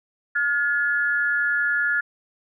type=tone pair together; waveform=sine; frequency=1425 / 1709.4 Hz; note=F6 / G#6; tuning=+34 / +49 cents; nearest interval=minor third; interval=315 cents; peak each=-22 dBFS; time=0.35-2.01 s; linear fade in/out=10 ms; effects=none